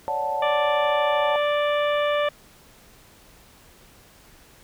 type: chord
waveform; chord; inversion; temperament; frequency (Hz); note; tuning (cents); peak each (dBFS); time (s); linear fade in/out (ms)
sine; D major seventh; third; equal; 554.4 / 587.3 / 740 / 880; C#5 / D5 / F#5 / A5; 0 / 0 / 0 / 0; -31 / -31 / -31 / -25; 0.08-1.36; 0
type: harmonic tone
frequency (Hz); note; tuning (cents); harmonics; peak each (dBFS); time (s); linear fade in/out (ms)
587.3; D5; 0; 1 / 2 / 3 / 4 / 5 / 6; -21 / -27 / -31 / -33 / -35 / -37; 0.42-2.29; 5
effects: pink hiss -52 dBFS RMS until 4.63 s